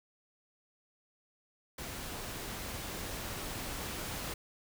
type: noise with level ramp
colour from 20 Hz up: pink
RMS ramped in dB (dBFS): -42 to -39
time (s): 1.78-4.34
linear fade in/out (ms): 5
effects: none